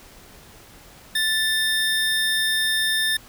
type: tone pair together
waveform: square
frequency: 1760 / 3638 Hz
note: A6 / A#7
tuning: 0 / -43 cents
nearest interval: octave + minor second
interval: 1257 cents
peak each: -23 dBFS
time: 1.15-3.17 s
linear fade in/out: 5 ms
effects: pink hiss -47 dBFS RMS until 3.28 s